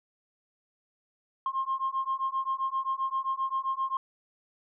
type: beating tone pair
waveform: sine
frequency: 1062 / 1069.6 Hz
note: C6 / C6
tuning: +25 / +38 cents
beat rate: 7.6 Hz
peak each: -30 dBFS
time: 1.46-3.97 s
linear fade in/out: 2 ms
effects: tanh soft clip ceiling -21 dBFS